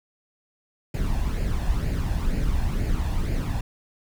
brown noise with flanger, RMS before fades -24 dBFS, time 0.94-3.61 s, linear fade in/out 5 ms, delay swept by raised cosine 0.42 to 1.18 ms, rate 2.1 Hz, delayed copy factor +0.55, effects none

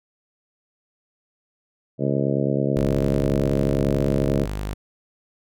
harmonic tone, 69.3 Hz, C#2, in tune, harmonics 2 / 3 / 4 / 5 / 6 / 7 / 8 / 9, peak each -24 / -26 / -27 / -28 / -29 / -29 / -30 / -31 dBFS, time 1.98-4.47 s, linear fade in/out 50 ms
sawtooth tone, 51 Hz, G#1, 31 cents flat, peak -22 dBFS, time 2.76-4.74 s, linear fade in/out 10 ms
effects none

